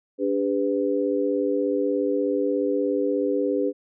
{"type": "tone cluster", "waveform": "sine", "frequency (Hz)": [288.6, 403.3, 500], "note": ["D4", "G4", "B4"], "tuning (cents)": [-30, 49, 21], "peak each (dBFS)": -25, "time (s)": [0.18, 3.73], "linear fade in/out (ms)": 50, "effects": []}